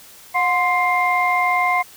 sine tone cluster, 722 / 1044 / 2107 Hz, F#5 / C6 / C7, -43 / -4 / +12 cents, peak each -19 dBFS, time 0.34-1.83 s, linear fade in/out 20 ms, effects tanh soft clip ceiling -7 dBFS + white hiss -44 dBFS RMS until 1.96 s

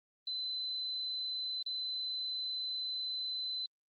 sine tone with dropouts, 4036 Hz, B7, 37 cents sharp, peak -35 dBFS, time 0.27-3.66 s, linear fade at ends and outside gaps 2 ms, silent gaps 1.627-1.662 s, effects Opus 24 kbps

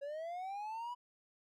triangle linear sweep, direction up, 552 to 987.8 Hz, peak -38 dBFS, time 0.01-0.95 s, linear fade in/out 20 ms, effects none

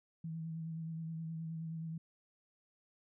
sine tone with vibrato, 162.3 Hz, E3, 27 cents flat, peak -39 dBFS, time 0.24-1.98 s, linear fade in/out 5 ms, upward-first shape sine, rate 9.5 Hz, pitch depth 26 cents each way, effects none

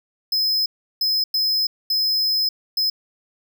square tone bursts at uneven times, 5100 Hz, D#8, 42 cents sharp, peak -18 dBFS, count 5, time 0.32-0.66 / 1.01-1.24 / 1.34-1.67 / 1.9-2.49 / 2.77-2.9 s, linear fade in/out 5 ms, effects none

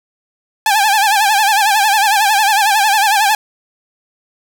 sawtooth tone with vibrato, 830.6 Hz, G#5, in tune, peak -6 dBFS, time 0.66-3.35 s, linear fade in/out 2 ms, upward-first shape sine, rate 11 Hz, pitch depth 110 cents each way, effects none

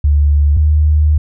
sine tone pair in turn, 72.9 / 75.87 Hz, D2 / D#2, -12 / -43 cents, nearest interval minor second, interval 69 cents, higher second, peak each -7 dBFS, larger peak neither, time 0.04-0.57 / 0.57-1.18 s, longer second, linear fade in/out 5 ms, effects none

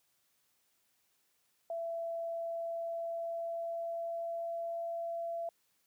sine tone with pitch glide, 669 to 674.8 Hz, E5 to E5, +25 to +40 cents, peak -35 dBFS, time 1.7-5.49 s, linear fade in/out 2 ms, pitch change +15 cents, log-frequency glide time 2.13-4.85 s, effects white hiss -75 dBFS RMS until 5.86 s + high-pass 60 Hz 12 dB/octave

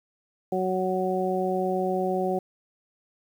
harmonic tone, 185.8 Hz, F#3, 7 cents sharp, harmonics 1 / 2 / 3 / 4, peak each -30 / -27 / -30 / -29 dBFS, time 0.52-2.39 s, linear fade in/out 5 ms, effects 9-bit

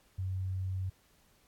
sine tone, 93.9 Hz, F#2, 26 cents sharp, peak -32 dBFS, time 0.18-0.9 s, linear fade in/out 10 ms, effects pink hiss -67 dBFS RMS until 1.47 s + AAC 64 kbps

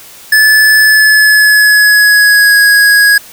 square tone with pitch glide, 1734 to 1657.6 Hz, A6 to G#6, -26 to -4 cents, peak -4 dBFS, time 0.32-3.18 s, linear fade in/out 5 ms, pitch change -78 cents, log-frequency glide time 0.82-2.57 s, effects white hiss -34 dBFS RMS until 3.32 s

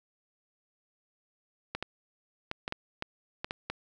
clicks, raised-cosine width 0.3 ms, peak -17 dBFS, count 9, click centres 1.75 / 1.826 / 2.514 / 2.679 / 2.724 / 3.024 / 3.445 / 3.509 / 3.7 s, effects none

